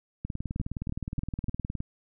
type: two click trains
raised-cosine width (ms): 5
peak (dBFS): -20 / -19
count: 31 / 4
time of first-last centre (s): 0.25-1.804 / 0.6-1.485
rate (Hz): 19.3 / 3.39
effects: none